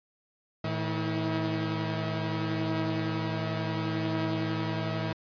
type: tone cluster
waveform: sawtooth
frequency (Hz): 110.6 / 160.7 / 320.7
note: A2 / E3 / E4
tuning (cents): +9 / -44 / -48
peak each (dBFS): -29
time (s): 0.64-5.13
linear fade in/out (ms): 5
effects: resampled to 11025 Hz